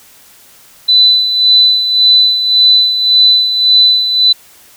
sine tone with tremolo, 3998 Hz, B7, 20 cents sharp, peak -3 dBFS, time 0.88-4.33 s, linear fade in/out 10 ms, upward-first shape sine, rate 1.8 Hz, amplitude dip 60%, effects white hiss -42 dBFS RMS until 4.76 s

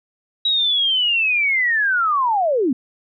sine linear sweep, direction down, 3870 to 231.5 Hz, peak -15 dBFS, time 0.45-2.73 s, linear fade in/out 5 ms, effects none

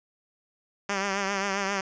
5% pulse tone with vibrato, 197.1 Hz, G3, 10 cents sharp, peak -15 dBFS, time 0.89-1.81 s, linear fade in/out 5 ms, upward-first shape triangle, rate 7.5 Hz, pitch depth 61 cents each way, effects resampled to 16000 Hz + 8-bit

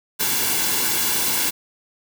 white noise with comb filter, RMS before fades -21 dBFS, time 0.19-1.51 s, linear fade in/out 20 ms, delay 1.6 ms, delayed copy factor -0.6, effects none

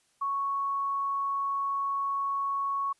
sine tone, 1108.7 Hz, C#6, in tune, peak -27 dBFS, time 0.21-2.93 s, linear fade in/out 10 ms, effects white hiss -69 dBFS RMS until 2.99 s + resampled to 24000 Hz

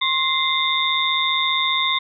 sine tone cluster, 1062 / 2083 / 3543 / 3698 Hz, C6 / C7 / A7 / A#7, +25 / -8 / +11 / -15 cents, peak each -23 dBFS, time 0.01-1.99 s, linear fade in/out 10 ms, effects none

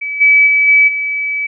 sine tone with level steps, 2292 Hz, D7, 43 cents flat, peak -18 / -5 / -8 / -5 / -15 dBFS, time 0.01-1.47 s, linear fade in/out 10 ms, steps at 0.2 / 0.46 / 0.67 / 0.87 s, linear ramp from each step 20 ms, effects none

